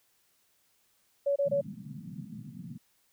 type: tone bursts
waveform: sine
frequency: 563 Hz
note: C#5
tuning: 27 cents sharp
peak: -24 dBFS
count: 3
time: 1.26-1.612 s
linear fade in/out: 10 ms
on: 100 ms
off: 26 ms
type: band-pass noise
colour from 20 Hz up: pink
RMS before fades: -43 dBFS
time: 1.45-2.78 s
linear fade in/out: 10 ms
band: 130 to 230 Hz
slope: 48 dB/octave
effects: white hiss -70 dBFS RMS until 3.12 s